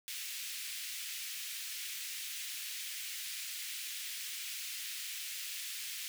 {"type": "high-pass noise", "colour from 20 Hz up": "pink", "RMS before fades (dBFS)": -42, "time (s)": [0.08, 6.08], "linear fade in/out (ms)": 0, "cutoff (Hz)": 2200, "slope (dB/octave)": 24, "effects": []}